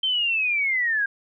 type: linear sweep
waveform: sine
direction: down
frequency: 3136 to 1591 Hz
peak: -20 dBFS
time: 0.03-1.06 s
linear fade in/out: 5 ms
effects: none